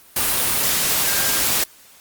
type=tone in noise; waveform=sine; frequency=1600 Hz; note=G6; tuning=35 cents sharp; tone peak=-30 dBFS; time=1.07-1.4 s; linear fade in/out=5 ms; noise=white; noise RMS=-19 dBFS; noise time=0.16-1.64 s; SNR=-14 dB; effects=white hiss -48 dBFS RMS until 2 s + Opus 32 kbps